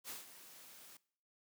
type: noise with ADSR envelope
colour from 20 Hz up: white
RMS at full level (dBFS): -45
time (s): 0.04-0.97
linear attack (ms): 54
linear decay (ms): 150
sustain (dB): -12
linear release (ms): 4
effects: noise-tail reverb RT60 0.6 s tail -22 dB re dry + high-pass 150 Hz 12 dB/octave